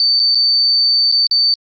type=tone with dropouts; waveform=sine; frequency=4562 Hz; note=C#8; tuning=49 cents sharp; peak=-10 dBFS; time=0-1.54 s; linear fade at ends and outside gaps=1 ms; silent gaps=0.195-0.199 / 0.348-0.354 / 1.116-1.123 / 1.269-1.312 s; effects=Opus 32 kbps